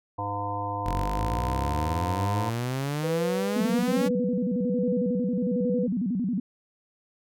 harmonic tone, 101.6 Hz, G#2, 38 cents flat, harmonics 1 / 3 / 5 / 7 / 9 / 10, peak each -34 / -39 / -38 / -35 / -33 / -34 dBFS, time 0.18-2.5 s, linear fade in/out 10 ms
sawtooth exponential sweep, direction up, 43.65 to 285.8 Hz, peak -23 dBFS, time 0.85-4.09 s, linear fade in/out 20 ms
sine tone with tremolo, 493.9 Hz, B4, in tune, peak -25 dBFS, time 3.03-5.87 s, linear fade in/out 10 ms, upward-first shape triangle, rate 1.2 Hz, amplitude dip 60%
sine tone with vibrato, 214.5 Hz, A3, 44 cents flat, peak -24 dBFS, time 3.56-6.4 s, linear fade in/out 5 ms, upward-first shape square, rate 11 Hz, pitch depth 230 cents each way
effects none

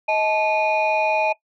sine tone cluster, 630 / 866 / 2455 Hz, D#5 / A5 / D#7, +21 / -28 / -24 cents, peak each -20 dBFS, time 0.08-1.33 s, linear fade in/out 10 ms, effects noise-tail reverb RT60 0.1 s tail -19 dB re dry + tanh soft clip ceiling -12 dBFS

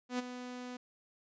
sawtooth tone with ADSR envelope, 248.6 Hz, B3, 12 cents sharp, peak -27 dBFS, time 0.09-0.77 s, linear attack 100 ms, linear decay 18 ms, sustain -11 dB, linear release 7 ms, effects resampled to 16000 Hz

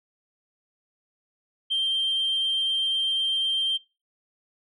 sine tone, 3156 Hz, G7, 11 cents sharp, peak -20 dBFS, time 1.7-3.78 s, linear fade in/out 20 ms, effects noise-tail reverb RT60 0.3 s tail -22 dB re dry + tanh soft clip ceiling -19 dBFS

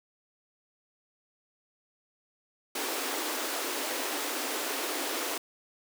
pink high-pass noise, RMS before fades -33 dBFS, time 2.75-5.38 s, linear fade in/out 5 ms, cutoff 260 Hz, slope 96 dB/octave, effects none

